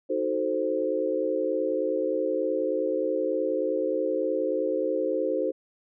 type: chord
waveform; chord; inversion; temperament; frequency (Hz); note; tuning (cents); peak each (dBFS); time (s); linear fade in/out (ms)
sine; D# diminished seventh; none; equal; 311.1 / 370 / 440 / 523.3; D#4 / F#4 / A4 / C5; 0 / 0 / 0 / 0; -31 / -31 / -30 / -27; 0.09-5.52; 20
effects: none